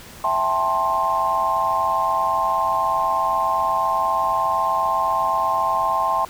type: chord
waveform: sine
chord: A minor seventh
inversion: second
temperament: just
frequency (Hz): 660 / 792 / 880 / 1056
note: E5 / G5 / A5 / C6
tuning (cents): +2 / +18 / 0 / +16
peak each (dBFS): -26 / -25 / -24 / -20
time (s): 0.24-6.25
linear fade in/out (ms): 2
effects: pink hiss -41 dBFS RMS until 6.29 s